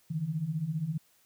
sine beating tone pair, 146.83 / 161.83 Hz, D3 / E3, 0 / -32 cents, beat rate 15 Hz, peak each -35 / -31 dBFS, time 0.1-0.98 s, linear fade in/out 10 ms, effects white hiss -66 dBFS RMS until 1.25 s

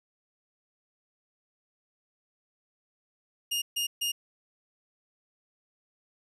sawtooth tone bursts, 2838 Hz, F7, 27 cents sharp, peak -24 dBFS, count 3, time 3.51-4.12 s, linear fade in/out 10 ms, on 110 ms, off 140 ms, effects resampled to 32000 Hz

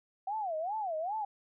sine tone with vibrato, 740 Hz, F#5, in tune, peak -32 dBFS, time 0.27-1.25 s, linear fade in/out 5 ms, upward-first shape sine, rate 2.5 Hz, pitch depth 300 cents each way, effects none

